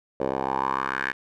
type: tone with band-pass filter sweep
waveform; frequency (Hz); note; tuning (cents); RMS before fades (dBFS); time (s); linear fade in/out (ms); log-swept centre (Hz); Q
10% pulse; 66.7; C2; +34; -27; 0.2-1.13; 5; 550 to 1800; 3.9
effects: none